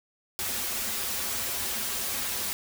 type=noise with comb filter; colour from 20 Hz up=white; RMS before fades=-31 dBFS; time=0.39-2.53 s; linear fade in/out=0 ms; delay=6.6 ms; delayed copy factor=-0.85; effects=none